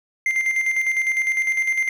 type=tone with tremolo; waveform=triangle; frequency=2093 Hz; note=C7; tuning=in tune; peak=-15 dBFS; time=0.26-1.89 s; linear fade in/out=2 ms; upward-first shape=square; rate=9.9 Hz; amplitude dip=50%; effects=none